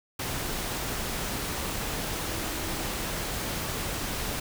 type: tone in noise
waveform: sine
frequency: 322.9 Hz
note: E4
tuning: 36 cents flat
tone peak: -41 dBFS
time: 2.23-2.82 s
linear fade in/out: 5 ms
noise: pink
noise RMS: -32 dBFS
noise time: 0.19-4.4 s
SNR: -12 dB
effects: none